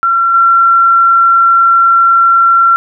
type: tone with level steps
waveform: sine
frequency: 1362 Hz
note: F6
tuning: 44 cents flat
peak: -7 / -4 dBFS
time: 0.03-2.76 s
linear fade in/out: 0 ms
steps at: 0.34 s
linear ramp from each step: 2 ms
effects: none